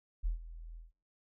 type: tone with ADSR envelope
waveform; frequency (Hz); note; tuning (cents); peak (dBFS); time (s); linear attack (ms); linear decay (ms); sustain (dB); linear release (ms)
sine; 41.2; E1; 0; -27; 0.23-0.92; 29; 120; -17; 160
effects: noise-tail reverb RT60 0.3 s tail -20 dB re dry + tanh soft clip ceiling -24 dBFS